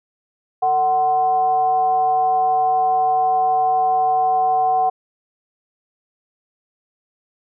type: tone with frequency modulation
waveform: sine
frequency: 748 Hz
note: F#5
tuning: 19 cents sharp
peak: -14 dBFS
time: 0.62-4.9 s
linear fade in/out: 10 ms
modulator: 297 Hz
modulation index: 0.39
effects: none